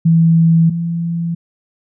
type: tone pair in turn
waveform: sine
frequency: 164.8 / 168.55 Hz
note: E3 / E3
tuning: 0 / +39 cents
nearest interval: unison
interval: 39 cents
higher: second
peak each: -7 / -16 dBFS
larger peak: first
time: 0.05-0.7 / 0.7-1.35 s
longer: neither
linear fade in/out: 10 ms
effects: none